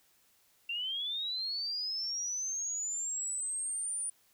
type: linear sweep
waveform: sine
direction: up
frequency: 2723 to 9450 Hz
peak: -33 dBFS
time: 0.69-4.1 s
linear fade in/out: 5 ms
effects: white hiss -68 dBFS RMS until 4.33 s